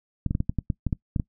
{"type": "clicks", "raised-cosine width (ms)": 5, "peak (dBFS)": -12, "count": 11, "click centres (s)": [0.263, 0.309, 0.351, 0.404, 0.495, 0.587, 0.702, 0.867, 0.928, 1.162, 1.198], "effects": ["noise-tail reverb RT60 0.1 s tail -22 dB re dry"]}